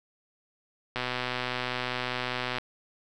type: click train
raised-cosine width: 0.3 ms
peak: -14 dBFS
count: 204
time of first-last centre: 0.96-2.584 s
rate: 125 Hz
effects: none